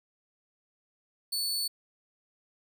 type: tone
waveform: sawtooth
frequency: 4454 Hz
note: C#8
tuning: 7 cents sharp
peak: -26 dBFS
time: 1.32-1.68 s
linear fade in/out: 10 ms
effects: none